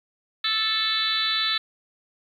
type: harmonic tone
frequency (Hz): 439.1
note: A4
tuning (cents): -4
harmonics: 3 / 4 / 5 / 6 / 7 / 8 / 9 / 10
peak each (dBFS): -31 / -30 / -34 / -36 / -37 / -27 / -25 / -36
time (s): 0.44-1.58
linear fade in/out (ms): 5
effects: 9-bit